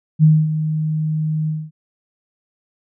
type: tone with ADSR envelope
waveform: sine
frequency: 155.56 Hz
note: D#3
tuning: in tune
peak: -6 dBFS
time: 0.19-1.71 s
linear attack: 44 ms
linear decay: 240 ms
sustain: -11 dB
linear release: 230 ms
effects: none